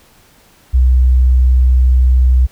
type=tone; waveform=sine; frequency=63.2 Hz; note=B1; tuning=41 cents sharp; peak=-6 dBFS; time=0.73-2.47 s; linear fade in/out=20 ms; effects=pink hiss -48 dBFS RMS until 2.51 s